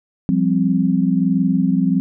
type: chord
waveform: sine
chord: F suspended second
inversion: none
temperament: equal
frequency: 174.61 / 196 / 261.6 Hz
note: F3 / G3 / C4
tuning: 0 / 0 / 0 cents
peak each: -18 dBFS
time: 0.29-2 s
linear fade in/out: 0 ms
effects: none